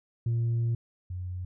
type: tone pair in turn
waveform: sine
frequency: 116.54 / 90.59 Hz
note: A#2 / F#2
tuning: 0 / -36 cents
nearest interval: major third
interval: 436 cents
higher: first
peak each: -22 / -32 dBFS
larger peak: first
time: 0.26-0.75 / 1.1-1.45 s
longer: first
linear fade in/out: 5 ms
effects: tanh soft clip ceiling -23 dBFS